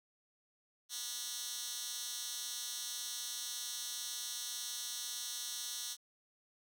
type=tone with high-pass filter; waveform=10% pulse; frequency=241.9 Hz; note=B3; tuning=36 cents flat; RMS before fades=-42 dBFS; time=0.89-5.97 s; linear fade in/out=50 ms; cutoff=4800 Hz; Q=1.5; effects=none